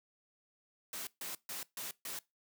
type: noise bursts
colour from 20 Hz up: white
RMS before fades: -42 dBFS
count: 5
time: 0.93-2.19 s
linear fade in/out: 2 ms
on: 140 ms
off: 140 ms
effects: noise-tail reverb RT60 0.2 s tail -21 dB re dry + high-pass 150 Hz 12 dB/octave